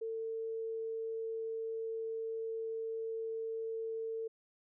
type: tone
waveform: sine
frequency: 449.2 Hz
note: A4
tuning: 36 cents sharp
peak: -36 dBFS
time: 0.01-4.28 s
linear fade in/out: 10 ms
effects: none